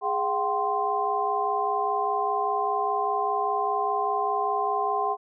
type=tone cluster; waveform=sine; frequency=414.2 / 703 / 768 / 1045 Hz; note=G#4 / F5 / G5 / C6; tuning=-5 / +11 / -36 / -2 cents; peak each=-30 / -32 / -27 / -27 dBFS; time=0.01-5.17 s; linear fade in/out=50 ms; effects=none